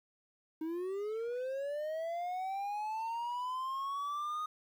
triangle linear sweep, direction up, 311.1 to 1244.5 Hz, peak -33 dBFS, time 0.61-4.46 s, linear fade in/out 5 ms, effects 11-bit

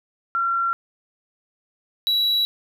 sine / triangle tone pair in turn, 1367 / 3910 Hz, F6 / B7, -37 / -18 cents, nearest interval octave + tritone, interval 1819 cents, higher second, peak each -19 / -16 dBFS, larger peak second, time 0.35-0.73 / 2.07-2.45 s, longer neither, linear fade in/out 0 ms, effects none

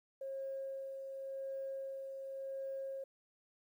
sine tone with tremolo, 540 Hz, C#5, 45 cents flat, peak -38 dBFS, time 0.21-3.04 s, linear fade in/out 5 ms, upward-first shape sine, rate 0.9 Hz, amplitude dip 40%, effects tanh soft clip ceiling -34 dBFS + 12-bit

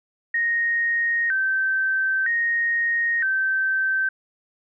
sine tone with vibrato, 1700 Hz, G#6, 40 cents sharp, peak -19 dBFS, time 0.34-4.09 s, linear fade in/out 5 ms, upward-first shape square, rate 0.52 Hz, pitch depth 160 cents each way, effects none

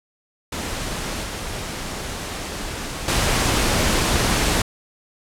pink noise with level steps, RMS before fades -27 / -29 / -19 dBFS, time 0.52-4.62 s, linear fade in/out 5 ms, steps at 1.23 / 3.08 s, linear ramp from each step 2 ms, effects low-pass 10000 Hz 12 dB/octave

